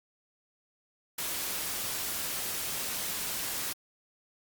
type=noise; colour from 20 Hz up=white; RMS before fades=-34 dBFS; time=1.18-3.73 s; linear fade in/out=5 ms; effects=Opus 48 kbps